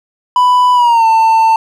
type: tone with pitch glide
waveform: triangle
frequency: 993 to 894.9 Hz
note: B5 to A5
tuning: +9 to +29 cents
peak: -4 dBFS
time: 0.36-1.56 s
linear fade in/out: 2 ms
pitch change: -180 cents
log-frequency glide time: 0.74-1.06 s
effects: none